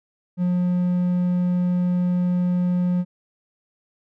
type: tone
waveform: triangle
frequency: 178.7 Hz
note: F3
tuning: 40 cents sharp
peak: -16 dBFS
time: 0.37-3.05 s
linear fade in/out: 50 ms
effects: none